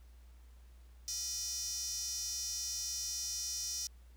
square tone with high-pass filter, 275.8 Hz, C#4, 9 cents flat, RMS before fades -39 dBFS, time 1.08-3.87 s, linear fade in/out 0 ms, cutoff 5600 Hz, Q 7.6, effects added 60 Hz sine -54 dBFS peak until 4.16 s + pink hiss -70 dBFS RMS until 4.16 s

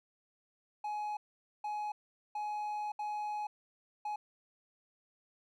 triangle tone bursts at uneven times, 840 Hz, G#5, 19 cents sharp, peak -33 dBFS, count 5, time 0.84-1.17 / 1.64-1.92 / 2.35-2.92 / 2.99-3.47 / 4.05-4.16 s, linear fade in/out 5 ms, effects none

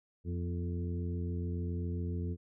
harmonic tone with a mistuned harmonic, 87.31 Hz, F2, in tune, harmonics 1 / 2 / 3 / 4 / 5, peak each -34 / -40 / -44 / -46 / -48 dBFS, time 0.24-2.37 s, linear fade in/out 50 ms, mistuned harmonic 3, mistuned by -41 cents, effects none

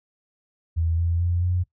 sine tone with pitch steps, 82.41 / 84.73 / 87.11 / 89.56 Hz, E2 / E2 / F2 / F2, 0 / +48 / -4 / +44 cents, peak -20 dBFS, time 0.76-1.64 s, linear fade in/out 20 ms, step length 220 ms, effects noise-tail reverb RT60 0.1 s tail -18 dB re dry

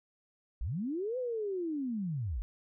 sine linear two-way sweep, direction up then down, 41.22 to 517 to 41.22 Hz, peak -32 dBFS, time 0.61-2.42 s, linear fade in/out 0 ms, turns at 1.18 s, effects none

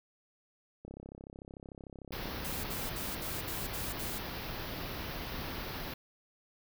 click train, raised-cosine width 2 ms, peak -33 dBFS, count 72, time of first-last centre 0.85-2.976 s, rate 33.4 Hz
pink band-stop noise, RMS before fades -40 dBFS, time 2.12-5.94 s, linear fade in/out 5 ms, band 5400 to 12000 Hz, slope 48 dB/octave
blue noise bursts, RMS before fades -41 dBFS, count 7, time 2.44-4.188 s, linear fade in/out 10 ms, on 200 ms, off 58 ms
effects none

